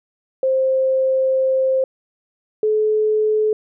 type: tone pair in turn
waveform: sine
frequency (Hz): 526 / 429.7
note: C5 / A4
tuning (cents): +9 / -41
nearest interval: major third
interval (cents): 350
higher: first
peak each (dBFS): -14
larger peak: neither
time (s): 0.43-1.84 / 2.63-3.53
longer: first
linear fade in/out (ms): 2
effects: none